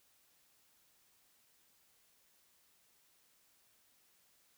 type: silence
effects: white hiss -71 dBFS RMS until 4.57 s